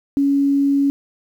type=tone; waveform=sine; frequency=279.6 Hz; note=C#4; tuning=15 cents sharp; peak=-13 dBFS; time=0.17-0.9 s; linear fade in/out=0 ms; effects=8-bit